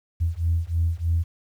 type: beating tone pair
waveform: sine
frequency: 82 / 85.2 Hz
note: E2 / F2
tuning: -9 / -42 cents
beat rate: 3.2 Hz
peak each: -23 dBFS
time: 0.2-1.24 s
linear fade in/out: 20 ms
effects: tanh soft clip ceiling -13 dBFS + 9-bit